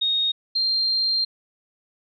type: tone pair in turn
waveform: sine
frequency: 3725 / 4181 Hz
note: A#7 / C8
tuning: -2 / -2 cents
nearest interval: major second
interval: 200 cents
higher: second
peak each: -19 / -19 dBFS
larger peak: neither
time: 0.01-0.32 / 0.55-1.25 s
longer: second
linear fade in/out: 10 ms
effects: none